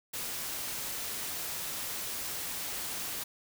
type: noise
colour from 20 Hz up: white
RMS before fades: -37 dBFS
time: 0.13-3.24 s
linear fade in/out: 10 ms
effects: none